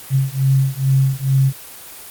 sine beating tone pair, 133.4 / 135.7 Hz, C3 / C#3, +34 / -36 cents, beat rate 2.3 Hz, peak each -16 dBFS, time 0.1-1.53 s, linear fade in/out 50 ms, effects white hiss -36 dBFS RMS until 2.1 s + Opus 24 kbps

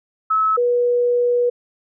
sine tone pair in turn, 1296 / 485.5 Hz, E6 / B4, -30 / -30 cents, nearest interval octave + perfect fourth, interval 1700 cents, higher first, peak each -14 dBFS, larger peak neither, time 0.3-0.57 / 0.57-1.5 s, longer second, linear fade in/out 10 ms, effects none

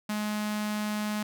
sawtooth tone with notch filter, 211 Hz, G#3, 28 cents sharp, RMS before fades -31 dBFS, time 0.09-1.23 s, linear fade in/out 5 ms, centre 440 Hz, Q 1.4, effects none

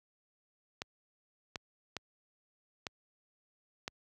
clicks, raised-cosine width 0.2 ms, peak -20 dBFS, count 5, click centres 0.819 / 1.558 / 1.967 / 2.868 / 3.879 s, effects high-pass 60 Hz 12 dB/octave

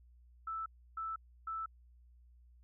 sine tone bursts, 1318.5 Hz, E6, in tune, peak -37 dBFS, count 3, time 0.47-1.66 s, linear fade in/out 5 ms, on 190 ms, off 310 ms, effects added 60 Hz sine -59 dBFS peak until 2.63 s

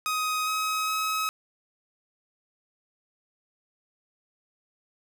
sawtooth tone with pitch steps, 1256 / 1271 / 1278 Hz, D#6 / D#6 / D#6, +16 / +36 / +46 cents, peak -22 dBFS, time 0.06-1.29 s, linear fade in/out 0 ms, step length 410 ms, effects none

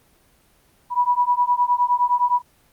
sine beating tone pair, 973 / 982.7 Hz, B5 / B5, -26 / -9 cents, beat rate 9.7 Hz, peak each -19 dBFS, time 0.9-2.42 s, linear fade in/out 50 ms, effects pink hiss -58 dBFS RMS until 2.72 s + Opus 24 kbps

